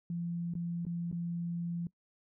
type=tone with dropouts; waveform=sine; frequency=171.2 Hz; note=F3; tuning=34 cents flat; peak=-33 dBFS; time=0.1-1.87 s; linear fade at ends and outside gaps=2 ms; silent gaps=0.538-0.552 / 0.852-0.866 / 1.115-1.126 s; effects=noise-tail reverb RT60 0.1 s tail -21 dB re dry